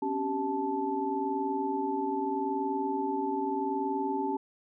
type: tone cluster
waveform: sine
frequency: 259.6 / 280.4 / 388.5 / 875 Hz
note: C4 / C#4 / G4 / A5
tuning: -13 / +20 / -16 / -10 cents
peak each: -39 / -33 / -33 / -32 dBFS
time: 0.02-4.37 s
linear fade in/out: 5 ms
effects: none